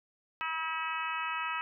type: harmonic tone with a mistuned harmonic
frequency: 321.8 Hz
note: E4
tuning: 42 cents flat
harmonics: 3 / 4 / 5 / 6 / 7 / 8 / 9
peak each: -38 / -36 / -42 / -42 / -47 / -38 / -46 dBFS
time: 0.41-1.61 s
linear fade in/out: 0 ms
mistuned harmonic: 9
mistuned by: +38 cents
effects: none